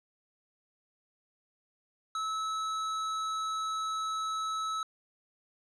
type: tone with hard clipping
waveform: triangle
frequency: 1300 Hz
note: E6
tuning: 24 cents flat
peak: -33 dBFS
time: 2.15-4.83 s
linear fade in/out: 2 ms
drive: 16 dB
effects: low-pass 9000 Hz 12 dB/octave